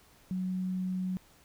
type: tone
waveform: sine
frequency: 185 Hz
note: F#3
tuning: in tune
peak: -30 dBFS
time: 0.31-1.17 s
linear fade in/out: 0 ms
effects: pink hiss -61 dBFS RMS until 1.44 s